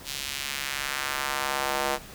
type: tone with high-pass filter sweep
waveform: square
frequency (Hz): 69.3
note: C#2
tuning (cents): 0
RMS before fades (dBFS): -30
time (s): 0.04-1.99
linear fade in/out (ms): 50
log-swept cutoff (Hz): 3600 to 580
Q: 1.1
effects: pink hiss -45 dBFS RMS until 2.14 s